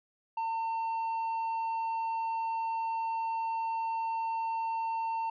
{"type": "tone with tanh clipping", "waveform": "sine", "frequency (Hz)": 905, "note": "A5", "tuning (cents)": 48, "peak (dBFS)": -31, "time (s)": [0.37, 5.3], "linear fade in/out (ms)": 5, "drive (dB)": 4, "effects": []}